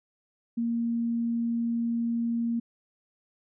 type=tone; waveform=sine; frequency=233.1 Hz; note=A#3; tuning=in tune; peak=-25 dBFS; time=0.57-2.6 s; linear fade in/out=10 ms; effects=none